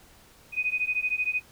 sine beating tone pair, 2489 / 2502 Hz, D#7 / D#7, 0 / +9 cents, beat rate 13 Hz, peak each -28 dBFS, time 0.52-1.42 s, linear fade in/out 50 ms, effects pink hiss -55 dBFS RMS until 1.51 s

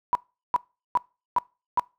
sine tone bursts, 980 Hz, B5, 14 cents flat, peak -17 dBFS, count 5, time 0.13-1.795 s, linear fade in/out 0 ms, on 21 ms, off 390 ms, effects noise-tail reverb RT60 0.3 s tail -24 dB re dry

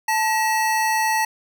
square tone pair together, 880 / 1909.3 Hz, A5 / A#6, 0 / +41 cents, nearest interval octave + minor second, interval 1341 cents, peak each -20 / -24 dBFS, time 0.08-1.25 s, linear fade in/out 5 ms, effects none

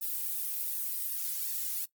violet noise with flanger, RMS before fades -34 dBFS, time 0.01-1.86 s, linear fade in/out 20 ms, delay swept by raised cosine 1.1 to 2.03 ms, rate 2.7 Hz, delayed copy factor +0.95, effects noise-tail reverb RT60 0.1 s tail -19 dB re dry + Opus 32 kbps

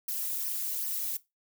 violet noise with flanger, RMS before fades -33 dBFS, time 0.08-1.17 s, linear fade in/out 5 ms, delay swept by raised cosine 0.26 to 2.86 ms, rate 2.6 Hz, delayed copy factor -0.9, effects noise-tail reverb RT60 0.2 s tail -18 dB re dry

